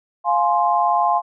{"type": "chord", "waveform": "sine", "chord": "F minor", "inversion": "none", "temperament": "just", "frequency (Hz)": [698.5, 838.1, 1047.7], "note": ["F5", "Ab5", "C6"], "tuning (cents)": [0, 16, 2], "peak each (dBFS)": -19, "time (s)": [0.24, 1.22], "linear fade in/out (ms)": 50, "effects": []}